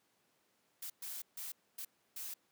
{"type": "noise bursts at uneven times", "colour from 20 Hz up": "blue", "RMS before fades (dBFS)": -44, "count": 5, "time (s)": [[0.82, 0.9], [1.02, 1.22], [1.37, 1.52], [1.78, 1.85], [2.16, 2.34]], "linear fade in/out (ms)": 5, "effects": ["pink hiss -75 dBFS RMS until 2.51 s", "high-pass 200 Hz 12 dB/octave"]}